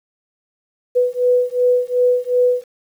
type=beating tone pair; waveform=sine; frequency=493.9 / 496.6 Hz; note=B4 / B4; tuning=0 / +9 cents; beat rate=2.7 Hz; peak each=-16 dBFS; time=0.95-2.64 s; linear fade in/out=20 ms; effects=8-bit